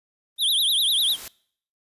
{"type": "noise with exponential growth", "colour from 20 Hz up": "white", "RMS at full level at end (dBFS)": -35, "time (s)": [0.36, 1.28], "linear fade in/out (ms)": 2, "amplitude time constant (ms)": 200}
{"type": "tone with vibrato", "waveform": "square", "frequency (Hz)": 3520, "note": "A7", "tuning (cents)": 0, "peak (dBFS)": -19, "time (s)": [0.38, 1.17], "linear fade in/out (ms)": 50, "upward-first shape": "triangle", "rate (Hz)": 10, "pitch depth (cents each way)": 230}
{"effects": ["noise-tail reverb RT60 0.6 s tail -24 dB re dry", "resampled to 32000 Hz"]}